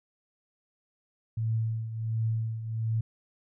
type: tone with tremolo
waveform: sine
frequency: 112.1 Hz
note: A2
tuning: 33 cents sharp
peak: -24 dBFS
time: 1.37-3.01 s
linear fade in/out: 5 ms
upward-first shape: triangle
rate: 1.4 Hz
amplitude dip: 70%
effects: none